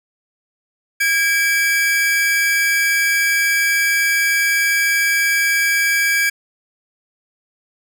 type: tone pair together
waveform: 45% pulse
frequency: 1633.4 / 2310 Hz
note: G#6 / D7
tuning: -29 / -29 cents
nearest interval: tritone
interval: 600 cents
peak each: -17 dBFS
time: 1-6.3 s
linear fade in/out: 10 ms
effects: none